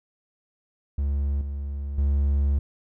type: tone with level steps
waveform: triangle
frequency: 70.4 Hz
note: C#2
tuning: 27 cents sharp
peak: -20 / -26 / -17 dBFS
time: 0.98-2.59 s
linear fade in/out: 5 ms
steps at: 1.41 / 1.98 s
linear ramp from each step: 2 ms
effects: none